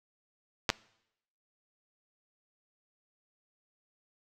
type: clicks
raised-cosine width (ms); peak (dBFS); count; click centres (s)
0.2; -8; 2; 0.692 / 0.701
effects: noise-tail reverb RT60 0.8 s tail -23 dB re dry